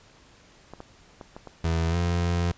clicks, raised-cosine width 1 ms, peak -25 dBFS, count 5, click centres 0.736 / 0.804 / 1.212 / 1.365 / 1.473 s
30% pulse tone with pitch glide, 82.41 to 86.56 Hz, E2 to F2, 0 to -15 cents, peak -20 dBFS, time 1.64-2.52 s, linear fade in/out 5 ms, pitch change +85 cents, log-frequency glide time 1.9-1.95 s
effects pink hiss -55 dBFS RMS until 2.57 s + resampled to 16000 Hz

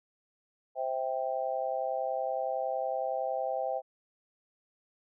sine chord, C major, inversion none, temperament just, 523.3 / 654.1 / 784.9 Hz, C5 / E5 / G5, 0 / -14 / +2 cents, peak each -34 dBFS, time 0.75-3.82 s, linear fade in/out 50 ms, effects none

